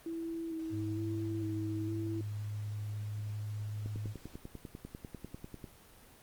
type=tone with vibrato; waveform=sine; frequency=326.3 Hz; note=E4; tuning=18 cents flat; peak=-36 dBFS; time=0.06-2.21 s; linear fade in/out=2 ms; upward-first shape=square; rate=1.1 Hz; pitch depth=21 cents each way
type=tone with pitch glide; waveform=sine; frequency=103.83 to 105.22 Hz; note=G#2 to G#2; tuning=0 to +23 cents; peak=-36 dBFS; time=0.7-4.15 s; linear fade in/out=50 ms; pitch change=+23 cents; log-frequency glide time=1.24-3.49 s
type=click train; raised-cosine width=3 ms; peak=-30 dBFS; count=19; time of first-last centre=3.86-5.642 s; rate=10.1 Hz
effects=pink hiss -58 dBFS RMS until 6.22 s + Opus 32 kbps